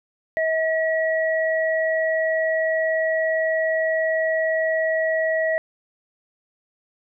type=tone pair together; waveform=sine; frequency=641 / 1920.8 Hz; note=E5 / B6; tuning=-49 / -49 cents; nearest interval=octave + perfect fifth; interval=1900 cents; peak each=-20 / -24 dBFS; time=0.37-5.58 s; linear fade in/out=0 ms; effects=none